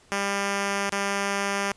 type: tone with dropouts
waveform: 5% pulse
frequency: 199.3 Hz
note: G3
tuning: 29 cents sharp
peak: -13 dBFS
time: 0.12-1.72 s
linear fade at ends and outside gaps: 0 ms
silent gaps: 0.893-0.923 s
effects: pink hiss -57 dBFS RMS until 1.76 s + resampled to 22050 Hz